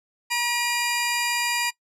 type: tone pair together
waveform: 20% pulse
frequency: 957 / 2411 Hz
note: A#5 / D7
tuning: +45 / +45 cents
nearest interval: octave + major third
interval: 1600 cents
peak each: -20 dBFS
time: 0.3-1.71 s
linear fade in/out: 20 ms
effects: noise-tail reverb RT60 0.1 s tail -21 dB re dry + resampled to 32000 Hz